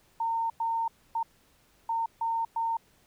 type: tone bursts at uneven times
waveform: sine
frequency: 913 Hz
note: A#5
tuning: 36 cents flat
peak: -26 dBFS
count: 6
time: 0.2-0.5 / 0.6-0.88 / 1.15-1.23 / 1.89-2.06 / 2.21-2.45 / 2.56-2.77 s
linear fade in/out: 5 ms
effects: pink hiss -64 dBFS RMS until 3.06 s